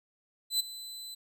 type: tone with ADSR envelope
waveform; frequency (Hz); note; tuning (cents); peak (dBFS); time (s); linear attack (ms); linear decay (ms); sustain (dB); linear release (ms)
sawtooth; 4020; B7; +30; -21; 0.5-1.15; 98; 13; -17; 11
effects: none